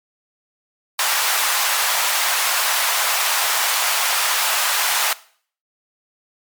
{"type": "high-pass noise", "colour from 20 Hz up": "pink", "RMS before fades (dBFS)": -19, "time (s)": [0.99, 5.13], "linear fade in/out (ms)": 2, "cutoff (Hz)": 780, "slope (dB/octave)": 24, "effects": ["noise-tail reverb RT60 0.5 s tail -19 dB re dry", "MP3 96 kbps"]}